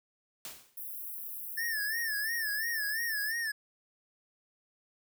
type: noise with exponential decay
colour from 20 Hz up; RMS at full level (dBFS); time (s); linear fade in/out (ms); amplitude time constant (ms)
white; -40; 0.45-0.83; 1; 82
type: high-pass noise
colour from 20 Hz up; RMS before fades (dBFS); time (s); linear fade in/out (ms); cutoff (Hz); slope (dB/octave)
white; -41; 0.77-3.32; 5; 11000; 48
type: tone with vibrato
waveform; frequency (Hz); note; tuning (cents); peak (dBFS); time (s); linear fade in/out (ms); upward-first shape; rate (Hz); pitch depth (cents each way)
square; 1760; A6; 0; -32; 1.57-3.52; 10; sine; 2.9; 110
effects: none